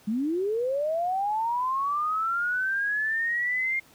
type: linear sweep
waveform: sine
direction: up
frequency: 200.8 to 2129 Hz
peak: -24 dBFS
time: 0.07-3.8 s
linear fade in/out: 10 ms
effects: pink hiss -56 dBFS RMS until 3.94 s + high-pass 80 Hz 12 dB/octave